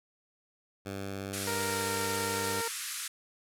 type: tone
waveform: 10% pulse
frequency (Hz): 98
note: G2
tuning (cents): 0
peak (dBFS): -28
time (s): 0.85-2.62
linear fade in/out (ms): 20
type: band-pass noise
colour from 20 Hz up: white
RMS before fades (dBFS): -38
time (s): 1.33-3.08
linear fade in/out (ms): 5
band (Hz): 1200 to 12000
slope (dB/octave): 48
type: tone with pitch glide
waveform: 15% pulse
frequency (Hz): 466.2 to 460.3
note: A#4 to A#4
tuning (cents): 0 to -22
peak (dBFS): -26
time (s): 1.47-2.68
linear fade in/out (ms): 2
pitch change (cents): -22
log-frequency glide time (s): 1.62-1.85
effects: none